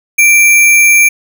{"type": "tone with sample-and-hold", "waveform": "sine", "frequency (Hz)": 2349, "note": "D7", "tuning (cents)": 0, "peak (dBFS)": -3, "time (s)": [0.18, 1.09], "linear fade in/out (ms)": 10, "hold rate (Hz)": 8820, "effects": []}